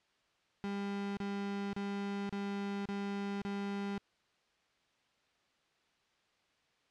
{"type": "tone bursts", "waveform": "35% pulse", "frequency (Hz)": 200, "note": "G3", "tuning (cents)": 35, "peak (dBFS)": -34, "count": 6, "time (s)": [0.64, 3.98], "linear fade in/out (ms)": 0, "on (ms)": 530, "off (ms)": 32, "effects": ["white hiss -73 dBFS RMS until 6.9 s", "low-pass 4000 Hz 12 dB/octave"]}